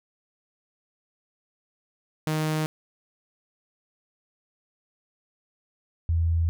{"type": "tone pair in turn", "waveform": ["sawtooth", "sine"], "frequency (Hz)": [155.56, 83], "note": ["D#3", "E2"], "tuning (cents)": [0, 12], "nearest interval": "major seventh", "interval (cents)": 1088, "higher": "first", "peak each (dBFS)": -20, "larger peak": "neither", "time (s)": [[2.27, 2.66], [6.09, 6.49]], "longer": "second", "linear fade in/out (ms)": 0, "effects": []}